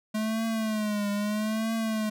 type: tone with vibrato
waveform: square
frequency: 214.3 Hz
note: A3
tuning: 45 cents flat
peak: -27 dBFS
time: 0.14-2.1 s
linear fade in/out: 10 ms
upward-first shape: triangle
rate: 0.78 Hz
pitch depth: 96 cents each way
effects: none